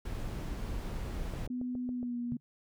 brown noise, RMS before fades -37 dBFS, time 0.05-1.47 s, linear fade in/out 5 ms
click train, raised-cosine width 2 ms, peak -32 dBFS, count 8, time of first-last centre 1.06-2.03 s, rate 7.22 Hz
sine tone with pitch glide, 248.9 to 240.3 Hz, B3 to B3, +14 to -47 cents, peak -33 dBFS, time 1.5-2.37 s, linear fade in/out 5 ms, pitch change -61 cents, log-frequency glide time 1.92-2.17 s
sine tone with exponential decay, 146.83 Hz, D3, in tune, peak -31 dBFS, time 2.32-2.4 s, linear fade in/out 0 ms, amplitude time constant 17 ms
effects none

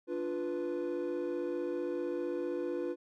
triangle chord, B diminished, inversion first, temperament equal, 293.7 / 349.2 / 493.9 Hz, D4 / F4 / B4, 0 / 0 / 0 cents, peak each -37 / -33 / -35 dBFS, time 0.07-2.96 s, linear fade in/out 50 ms, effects tanh soft clip ceiling -24 dBFS

